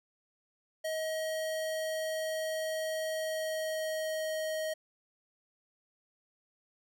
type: tone with pitch glide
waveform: square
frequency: 633 to 628.6 Hz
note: D#5 to D#5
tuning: +30 to +18 cents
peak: -33 dBFS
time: 0.84-4.74 s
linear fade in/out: 10 ms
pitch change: -12 cents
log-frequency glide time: 3.12-4.33 s
effects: none